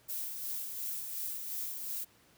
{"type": "noise with tremolo", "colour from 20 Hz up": "violet", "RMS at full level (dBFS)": -37, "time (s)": [0.08, 2.05], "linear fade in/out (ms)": 20, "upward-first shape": "sine", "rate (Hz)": 2.8, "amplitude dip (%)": 40, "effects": ["pink hiss -64 dBFS RMS until 2.37 s", "high-pass 80 Hz 12 dB/octave"]}